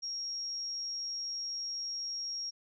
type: tone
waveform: sine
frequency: 5588 Hz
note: F8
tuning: in tune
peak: -35 dBFS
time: 0.02-2.51 s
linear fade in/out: 20 ms
effects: none